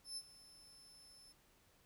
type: tone with ADSR envelope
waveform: 30% pulse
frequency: 5270 Hz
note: E8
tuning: 1 cent flat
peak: -38 dBFS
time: 0.04-1.33 s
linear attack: 130 ms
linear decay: 48 ms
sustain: -18 dB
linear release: 16 ms
effects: pink hiss -71 dBFS RMS until 1.85 s

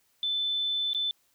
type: tone with dropouts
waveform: sine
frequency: 3520 Hz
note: A7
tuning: in tune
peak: -26 dBFS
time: 0.23-1.11 s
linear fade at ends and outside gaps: 1 ms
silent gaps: 0.933-0.947 s
effects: white hiss -69 dBFS RMS until 1.34 s

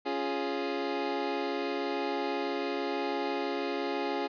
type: chord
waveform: 25% pulse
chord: Db major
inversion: none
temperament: equal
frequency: 277.2 / 349.2 / 415.3 Hz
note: Db4 / F4 / Ab4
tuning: 0 / 0 / 0 cents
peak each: -31 / -32 / -30 dBFS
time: 0.05-4.28 s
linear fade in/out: 20 ms
effects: resampled to 11025 Hz

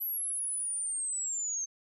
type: linear sweep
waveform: sine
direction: down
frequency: 11840 to 6272 Hz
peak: -31 dBFS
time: 0-1.66 s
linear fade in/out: 20 ms
effects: none

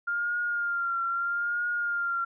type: tone with vibrato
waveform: sine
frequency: 1400 Hz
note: F6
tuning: 4 cents sharp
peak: -26 dBFS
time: 0.07-2.25 s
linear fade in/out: 10 ms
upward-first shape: triangle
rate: 0.78 Hz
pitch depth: 45 cents each way
effects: none

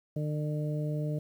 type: harmonic tone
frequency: 150.6 Hz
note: D3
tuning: 44 cents sharp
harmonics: 1 / 2 / 3 / 4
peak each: -30 / -39 / -41 / -40 dBFS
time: 0.16-1.19 s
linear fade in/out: 5 ms
effects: 10-bit

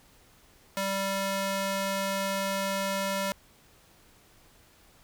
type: tone with high-pass filter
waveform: square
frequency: 195.4 Hz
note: G3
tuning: 5 cents flat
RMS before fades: -30 dBFS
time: 0.77-3.32 s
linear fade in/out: 0 ms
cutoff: 430 Hz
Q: 0.67
effects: pink hiss -59 dBFS RMS until 5.03 s

